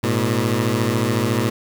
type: beating tone pair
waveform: 15% pulse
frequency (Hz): 106.9 / 120.9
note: A2 / B2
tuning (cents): -49 / -36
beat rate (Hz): 14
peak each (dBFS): -14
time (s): 0.03-1.5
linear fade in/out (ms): 10
effects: 7-bit

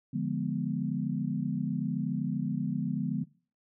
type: chord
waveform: sine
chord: D diminished seventh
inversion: none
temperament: equal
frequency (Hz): 146.83 / 174.61 / 207.7 / 246.9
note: D3 / F3 / Ab3 / Cb4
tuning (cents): 0 / 0 / 0 / 0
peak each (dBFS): -34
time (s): 0.13-3.24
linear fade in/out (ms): 10
effects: noise-tail reverb RT60 0.4 s tail -21 dB re dry

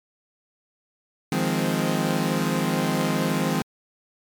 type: chord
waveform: sawtooth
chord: F minor seventh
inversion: third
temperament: equal with one note detuned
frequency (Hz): 155.56 / 174.61 / 207.7 / 259.7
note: Eb3 / F3 / Ab3 / C4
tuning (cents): 0 / 0 / 0 / -13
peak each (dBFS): -23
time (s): 1.32-3.62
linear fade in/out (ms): 2
effects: MP3 96 kbps

